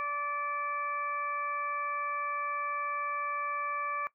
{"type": "harmonic tone", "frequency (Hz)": 581, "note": "D5", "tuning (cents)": -19, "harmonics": [1, 2, 3, 4], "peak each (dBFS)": [-44, -32, -42, -40], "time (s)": [0, 4.07], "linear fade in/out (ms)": 0, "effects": ["noise-tail reverb RT60 0.1 s tail -18 dB re dry"]}